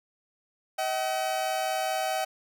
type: tone pair together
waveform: 40% pulse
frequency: 635.4 / 760 Hz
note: D#5 / F#5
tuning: +36 / +46 cents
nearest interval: minor third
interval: 310 cents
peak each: -30 / -28 dBFS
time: 0.78-2.25 s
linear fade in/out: 10 ms
effects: none